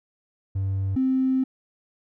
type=tone pair in turn; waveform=triangle; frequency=96.9 / 261.6 Hz; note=G2 / C4; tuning=-20 / 0 cents; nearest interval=octave + perfect fourth; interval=1720 cents; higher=second; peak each=-20 / -15 dBFS; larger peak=second; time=0.55-0.96 / 0.96-1.44 s; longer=second; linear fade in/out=10 ms; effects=tanh soft clip ceiling -17 dBFS